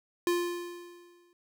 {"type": "tone with exponential decay", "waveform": "square", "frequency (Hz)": 349.2, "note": "F4", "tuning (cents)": 0, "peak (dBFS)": -24, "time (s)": [0.27, 1.33], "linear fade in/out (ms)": 1, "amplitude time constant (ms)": 230, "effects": []}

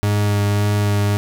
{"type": "tone with vibrato", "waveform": "40% pulse", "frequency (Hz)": 102.8, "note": "G#2", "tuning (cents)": -17, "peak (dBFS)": -14, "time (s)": [0.03, 1.17], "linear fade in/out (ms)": 0, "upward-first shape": "sine", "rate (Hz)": 1.8, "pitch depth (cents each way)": 12, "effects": []}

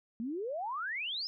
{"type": "exponential sweep", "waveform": "sine", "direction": "up", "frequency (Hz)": [217.2, 5240], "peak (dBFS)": -34, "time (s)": [0.2, 1.27], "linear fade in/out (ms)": 0, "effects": []}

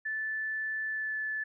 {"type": "tone with pitch glide", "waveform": "sine", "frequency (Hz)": [1751, 1737.9], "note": ["A6", "A6"], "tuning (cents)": [-9, -22], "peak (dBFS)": -31, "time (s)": [0.05, 1.44], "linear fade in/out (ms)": 10, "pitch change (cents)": -13, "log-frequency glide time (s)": [0.87, 1.17], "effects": []}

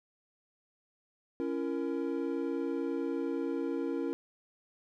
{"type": "chord", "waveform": "triangle", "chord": "A# diminished", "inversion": "first", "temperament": "equal with one note detuned", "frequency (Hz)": [277.2, 337.3, 466.2], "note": ["C#4", "E4", "A#4"], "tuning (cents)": [0, 40, 0], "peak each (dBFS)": [-33, -33, -35], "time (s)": [1.4, 4.13], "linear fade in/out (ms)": 0, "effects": []}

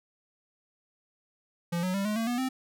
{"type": "tone with pitch steps", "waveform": "square", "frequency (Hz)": [171.7, 184.02, 197.23, 211.4, 226.6, 242.8, 260.2], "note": ["F3", "F#3", "G3", "G#3", "A#3", "B3", "C4"], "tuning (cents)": [-29, -9, 11, 31, -49, -29, -9], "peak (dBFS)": -28, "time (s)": [1.72, 2.49], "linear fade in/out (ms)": 10, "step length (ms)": 110, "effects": []}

